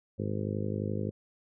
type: harmonic tone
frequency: 51.6 Hz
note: G#1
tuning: 10 cents flat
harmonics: 2 / 3 / 4 / 5 / 6 / 7 / 8 / 9 / 10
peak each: -34 / -39 / -36 / -42 / -42 / -41 / -41 / -42 / -43 dBFS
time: 0.18-1.11 s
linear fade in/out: 20 ms
effects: none